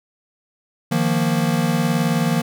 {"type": "chord", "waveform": "square", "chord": "Eb suspended second", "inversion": "none", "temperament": "equal", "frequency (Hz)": [155.56, 174.61, 233.1], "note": ["Eb3", "F3", "Bb3"], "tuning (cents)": [0, 0, 0], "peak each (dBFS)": -22, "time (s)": [0.91, 2.42], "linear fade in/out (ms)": 10, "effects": []}